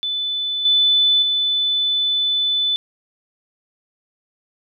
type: tone with level steps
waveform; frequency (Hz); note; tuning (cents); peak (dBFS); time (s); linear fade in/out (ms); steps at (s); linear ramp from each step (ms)
sine; 3500; A7; -10; -20 / -12 / -16; 0.03-2.76; 0; 0.65 / 1.22; 5
effects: none